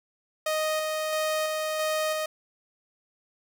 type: tone with tremolo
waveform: sawtooth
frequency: 622.3 Hz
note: D#5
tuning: in tune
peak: -21 dBFS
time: 0.46-2.26 s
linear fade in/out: 5 ms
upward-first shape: square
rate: 1.5 Hz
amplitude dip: 25%
effects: none